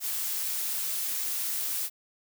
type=noise; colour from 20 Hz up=blue; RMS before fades=-31 dBFS; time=0-1.9 s; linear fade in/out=50 ms; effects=none